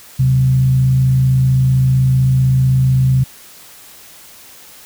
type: tone with frequency modulation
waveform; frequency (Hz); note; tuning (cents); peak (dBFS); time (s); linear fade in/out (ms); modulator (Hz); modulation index
sine; 130.81; C3; 0; -9; 0.19-3.24; 10; 55.7; 0.31
effects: white hiss -40 dBFS RMS until 4.85 s